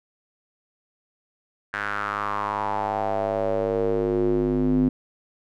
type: tone with band-pass filter sweep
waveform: square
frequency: 51.3 Hz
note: G#1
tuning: 21 cents flat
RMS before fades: -24 dBFS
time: 1.73-4.89 s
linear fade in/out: 5 ms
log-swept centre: 1600 to 250 Hz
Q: 4.5
effects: none